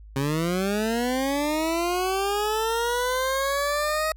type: linear sweep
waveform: 20% pulse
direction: up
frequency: 132.9 to 633 Hz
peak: -18 dBFS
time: 0.16-4.12 s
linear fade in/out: 2 ms
effects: added 52 Hz sine -42 dBFS peak until 4.16 s